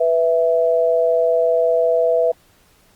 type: tone pair together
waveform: sine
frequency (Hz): 493.9 / 659.3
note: B4 / E5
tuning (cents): 0 / 0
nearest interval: perfect fourth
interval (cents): 500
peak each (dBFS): -16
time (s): 0-2.32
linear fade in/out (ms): 10
effects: pink hiss -55 dBFS RMS until 2.95 s + Opus 32 kbps